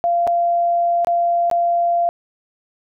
sine tone with dropouts, 690 Hz, F5, 21 cents flat, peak -14 dBFS, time 0.04-2.09 s, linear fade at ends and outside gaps 0 ms, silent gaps 0.269-0.275 / 1.047-1.071 / 1.5-1.513 s, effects none

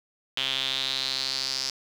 sawtooth tone with band-pass filter sweep, 133 Hz, C3, 29 cents sharp, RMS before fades -29 dBFS, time 0.37-1.7 s, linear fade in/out 2 ms, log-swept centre 3200 to 5100 Hz, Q 5.8, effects 8-bit

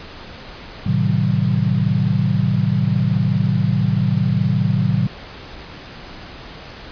sine chord, A diminished seventh, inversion none, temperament equal with one note detuned, 110 / 130.81 / 155.56 / 189.32 Hz, A2 / C3 / Eb3 / Gb3, 0 / 0 / 0 / +40 cents, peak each -20 dBFS, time 0.86-5.07 s, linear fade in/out 5 ms, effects pink hiss -36 dBFS RMS until 6.91 s + resampled to 11025 Hz

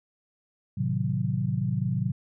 sine chord, A diminished seventh, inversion none, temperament equal, 110 / 130.81 / 155.56 / 185 Hz, A2 / C3 / Eb3 / Gb3, 0 / 0 / 0 / 0 cents, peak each -30 / -28 / -32 / -30 dBFS, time 0.77-2.12 s, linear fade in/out 10 ms, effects none

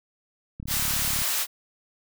click train, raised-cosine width 5 ms, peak -24 dBFS, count 23, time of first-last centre 0.6-1.218 s, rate 35.6 Hz
white high-pass noise, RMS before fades -26 dBFS, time 0.67-1.47 s, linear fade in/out 50 ms, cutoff 750 Hz, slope 12 dB/octave
effects none

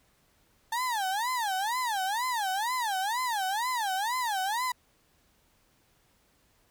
35% pulse tone with vibrato, 876 Hz, A5, 8 cents flat, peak -26 dBFS, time 0.72-4.72 s, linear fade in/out 5 ms, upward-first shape sine, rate 2.1 Hz, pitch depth 270 cents each way, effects pink hiss -67 dBFS RMS until 6.7 s

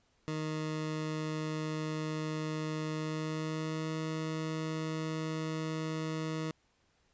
20% pulse tone with pitch glide, 155.56 to 158.28 Hz, D#3 to D#3, 0 to +30 cents, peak -29 dBFS, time 0.28-6.51 s, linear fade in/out 0 ms, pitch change +30 cents, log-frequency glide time 2.94-3.91 s, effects pink hiss -72 dBFS RMS until 7.13 s + resampled to 16000 Hz

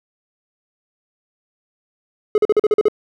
triangle tone bursts, 423.4 Hz, G#4, 33 cents sharp, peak -8 dBFS, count 8, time 2.35-2.884 s, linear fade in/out 2 ms, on 30 ms, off 42 ms, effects none

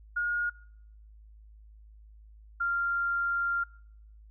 sine tone pair in turn, 1431 / 1391.1 Hz, F6 / F6, +42 / -7 cents, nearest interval unison, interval 49 cents, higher first, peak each -26 dBFS, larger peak neither, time 0.16-0.5 / 2.6-3.64 s, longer second, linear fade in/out 10 ms, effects noise-tail reverb RT60 0.7 s tail -25 dB re dry + added 53 Hz sine -50 dBFS peak until 4.3 s

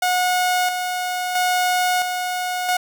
sawtooth tone with tremolo, 727 Hz, F#5, 31 cents flat, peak -13 dBFS, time 0.02-2.77 s, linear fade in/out 5 ms, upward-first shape square, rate 0.75 Hz, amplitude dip 45%, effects 9-bit

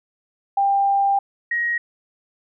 sine tone pair in turn, 794 / 1888.5 Hz, G5 / A#6, +22 / +22 cents, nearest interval octave + minor third, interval 1500 cents, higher second, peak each -15 / -19 dBFS, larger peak first, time 0.57-1.19 / 1.51-1.78 s, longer first, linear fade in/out 5 ms, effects none

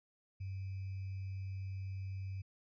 sine tone with sample-and-hold, 96 Hz, G2, 36 cents flat, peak -39 dBFS, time 0.4-2.42 s, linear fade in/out 10 ms, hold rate 2450 Hz, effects resampled to 11025 Hz

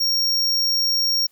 square tone, 5560 Hz, F8, 9 cents flat, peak -18 dBFS, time 0-1.27 s, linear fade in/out 10 ms, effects white hiss -61 dBFS RMS until 1.31 s

